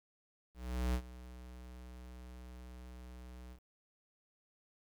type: tone with ADSR envelope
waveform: square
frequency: 61.9 Hz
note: B1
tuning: 5 cents sharp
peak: -31 dBFS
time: 0.54-3.6 s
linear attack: 400 ms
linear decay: 72 ms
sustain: -18 dB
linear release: 88 ms
effects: 11-bit